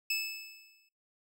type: tone with exponential decay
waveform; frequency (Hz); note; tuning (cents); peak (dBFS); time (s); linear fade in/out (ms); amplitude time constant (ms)
25% pulse; 2613; E7; -16; -24; 0.1-0.89; 5; 170
effects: noise-tail reverb RT60 0.4 s tail -23 dB re dry